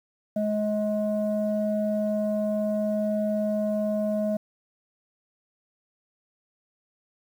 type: tone pair together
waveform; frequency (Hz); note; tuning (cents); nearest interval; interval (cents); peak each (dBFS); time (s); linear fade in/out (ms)
sine; 211.2 / 632.9; G#3 / D#5; +29 / +29; octave + perfect fifth; 1900; -25; 0.36-4.37; 5
effects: tanh soft clip ceiling -17 dBFS + 9-bit